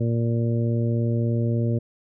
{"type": "harmonic tone", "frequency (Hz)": 116.54, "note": "A#2", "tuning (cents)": 0, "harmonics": [1, 2, 3, 4, 5], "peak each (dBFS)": [-21, -27, -31, -33, -35], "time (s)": [0, 1.79], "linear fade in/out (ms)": 10, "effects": []}